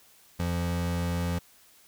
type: tone pair together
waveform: square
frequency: 86.7 / 173.04 Hz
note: F2 / F3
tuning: -12 / -16 cents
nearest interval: octave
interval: 1196 cents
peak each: -30 / -31 dBFS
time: 0.39-1.39 s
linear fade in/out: 10 ms
effects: white hiss -58 dBFS RMS until 1.87 s